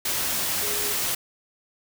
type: tone in noise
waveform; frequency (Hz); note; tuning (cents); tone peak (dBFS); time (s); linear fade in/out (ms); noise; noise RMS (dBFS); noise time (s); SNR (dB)
sine; 415.3; G#4; 0; -35; 0.62-0.93; 5; white; -26; 0.05-1.15; -12
effects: none